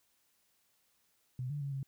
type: tone with pitch steps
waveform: sine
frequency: 127 / 146.1 / 139.9 / 135.8 Hz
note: B2 / D3 / C#3 / C#3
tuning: +49 / -9 / +16 / -35 cents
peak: -35 dBFS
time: 1.39-1.83 s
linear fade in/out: 2 ms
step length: 110 ms
effects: white hiss -74 dBFS RMS until 1.87 s